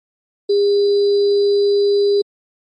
sine tone with sample-and-hold, 404.7 Hz, G#4, 45 cents flat, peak -11 dBFS, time 0.49-2.22 s, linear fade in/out 10 ms, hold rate 4410 Hz, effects MP3 32 kbps

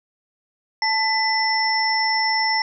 sine tone cluster, 878 / 2000 / 5370 Hz, A5 / B6 / E8, -4 / +21 / +31 cents, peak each -22 dBFS, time 0.82-2.62 s, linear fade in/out 2 ms, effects none

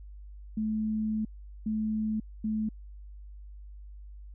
sine tone bursts at uneven times, 216.8 Hz, A3, 25 cents flat, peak -27 dBFS, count 3, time 0.57-1.25 / 1.66-2.2 / 2.44-2.69 s, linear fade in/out 5 ms, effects added 50 Hz sine -43 dBFS peak until 4.34 s

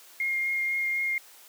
sine tone with vibrato, 2132 Hz, C7, 32 cents sharp, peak -25 dBFS, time 0.2-1.18 s, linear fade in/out 2 ms, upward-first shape sine, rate 4 Hz, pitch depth 10 cents each way, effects white hiss -52 dBFS RMS until 1.48 s + high-pass 400 Hz 12 dB/octave

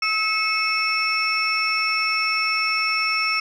sine tone cluster, 1295 / 2186 / 2594 / 5410 Hz, E6 / C#7 / E7 / E8, -31 / -25 / -28 / +44 cents, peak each -24 dBFS, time 0.02-3.4 s, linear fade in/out 5 ms, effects tanh soft clip ceiling -12 dBFS

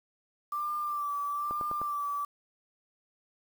sine tone with vibrato, 1174.7 Hz, D6, in tune, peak -30 dBFS, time 0.52-2.25 s, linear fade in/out 5 ms, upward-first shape sine, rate 1.1 Hz, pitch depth 35 cents each way
click train, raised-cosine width 1 ms, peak -25 dBFS, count 4, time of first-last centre 1.51-1.815 s, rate 9.82 Hz
effects 8-bit

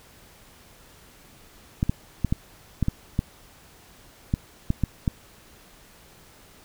clicks, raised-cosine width 5 ms, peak -9 dBFS, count 11, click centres 1.829 / 1.895 / 2.247 / 2.325 / 2.827 / 2.884 / 3.191 / 4.339 / 4.704 / 4.837 / 5.078 s, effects pink hiss -52 dBFS RMS until 6.64 s

